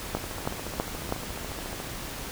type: two click trains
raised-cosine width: 1 ms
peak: -22 / -12 dBFS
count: 24 / 4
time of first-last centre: 0.17-1.801 / 0.15-1.124 s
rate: 14.1 / 3.08 Hz
effects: pink hiss -37 dBFS RMS until 2.31 s